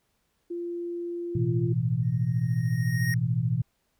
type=tone; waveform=sine; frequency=345.5 Hz; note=F4; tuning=19 cents flat; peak=-30 dBFS; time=0.5-1.73 s; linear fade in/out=10 ms
type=chord; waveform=sine; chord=A suspended second; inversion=none; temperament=just; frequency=110 / 123.75 / 165 Hz; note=A2 / B2 / E3; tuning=0 / +4 / +2 cents; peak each=-30 / -25 / -29 dBFS; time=1.35-3.62 s; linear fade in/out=5 ms
type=tone with exponential growth; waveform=square; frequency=1864.7 Hz; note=A#6; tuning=in tune; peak=-28 dBFS; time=2.03-3.14 s; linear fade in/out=1 ms; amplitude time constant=240 ms
effects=pink hiss -73 dBFS RMS until 3.99 s